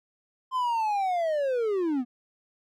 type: linear sweep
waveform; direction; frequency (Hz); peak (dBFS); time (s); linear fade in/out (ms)
triangle; down; 1046.5 to 234.2; -22; 0.51-2.05; 50
effects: none